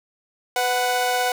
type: tone pair together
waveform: sawtooth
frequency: 498.7 / 740 Hz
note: B4 / F#5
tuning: +17 / 0 cents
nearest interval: perfect fifth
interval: 683 cents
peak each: -21 / -17 dBFS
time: 0.56-1.32 s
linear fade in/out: 2 ms
effects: none